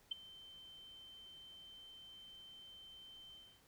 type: tone with ADSR envelope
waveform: sine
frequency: 3100 Hz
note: G7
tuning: 20 cents flat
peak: -34 dBFS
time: 0.11-3.62 s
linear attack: 8 ms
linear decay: 13 ms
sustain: -20 dB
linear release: 280 ms
effects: pink hiss -69 dBFS RMS until 3.67 s